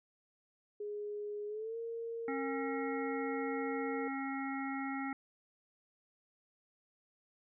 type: tone with pitch glide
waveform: sine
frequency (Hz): 415.3 to 460.8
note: G#4 to A#4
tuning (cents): 0 to -20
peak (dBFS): -38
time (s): 0.8-4.08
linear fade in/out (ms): 5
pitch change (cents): +180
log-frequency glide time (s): 1.47-1.77
type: harmonic tone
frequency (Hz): 271.5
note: C#4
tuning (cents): -36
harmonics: 1 / 3 / 5 / 7 / 8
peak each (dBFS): -38 / -43 / -45 / -46 / -47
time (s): 2.28-5.13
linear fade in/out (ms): 2
effects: none